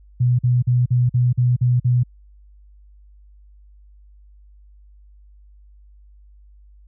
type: tone bursts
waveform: sine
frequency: 123.47 Hz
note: B2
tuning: in tune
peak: -13 dBFS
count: 8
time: 0.2-2.035 s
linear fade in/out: 10 ms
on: 190 ms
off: 45 ms
effects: added 50 Hz sine -45 dBFS peak until 6.87 s